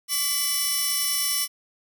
5% pulse tone cluster, 1151 / 2010 / 2987 / 5410 Hz, D6 / B6 / F#7 / E8, -35 / +30 / +16 / +44 cents, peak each -20 dBFS, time 0.08-1.48 s, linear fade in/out 50 ms, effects none

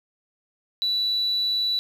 sine tone, 3951 Hz, B7, in tune, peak -20 dBFS, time 0.82-1.79 s, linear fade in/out 0 ms, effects tanh soft clip ceiling -17 dBFS + 8-bit

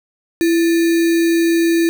sine tone with sample-and-hold, 333.7 Hz, E4, 21 cents sharp, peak -11 dBFS, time 0.41-1.89 s, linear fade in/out 0 ms, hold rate 2100 Hz, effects none

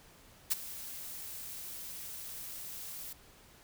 blue noise with ADSR envelope, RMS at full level -27 dBFS, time 0.5-3.13 s, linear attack 19 ms, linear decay 21 ms, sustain -17 dB, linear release 4 ms, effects pink hiss -59 dBFS RMS until 3.63 s

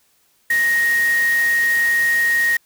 sine tone in noise, 1871 Hz, A#6, 6 cents sharp, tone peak -14 dBFS, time 0.5-2.57 s, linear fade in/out 5 ms, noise white, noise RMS -30 dBFS, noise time 0.5-2.57 s, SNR +13 dB, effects white hiss -60 dBFS RMS until 2.65 s

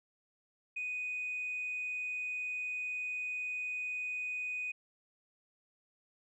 sine tone, 2489 Hz, D#7, in tune, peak -34 dBFS, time 0.76-4.72 s, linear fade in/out 10 ms, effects tanh soft clip ceiling -31 dBFS

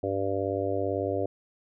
harmonic tone, 98 Hz, G2, in tune, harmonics 1 / 3 / 4 / 5 / 6 / 7, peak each -35 / -34 / -32 / -32 / -32 / -36 dBFS, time 0.03-1.26 s, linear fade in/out 5 ms, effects none

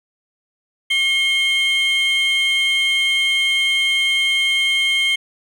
triangle tone pair together, 2157 / 3155 Hz, C#7 / G7, -48 / +10 cents, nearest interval perfect fifth, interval 658 cents, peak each -15 dBFS, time 0.9-5.16 s, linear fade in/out 10 ms, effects tanh soft clip ceiling -9 dBFS

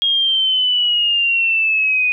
sine exponential sweep, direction down, 3269 to 2475 Hz, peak -13 dBFS, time 0.02-2.12 s, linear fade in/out 0 ms, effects none

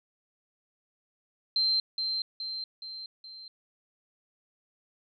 sine tone with echo, 4130 Hz, C8, 23 cents flat, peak -23 dBFS, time 1.56-1.8 s, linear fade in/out 2 ms, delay 420 ms, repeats 4, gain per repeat -5 dB, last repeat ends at 3.48 s, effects none

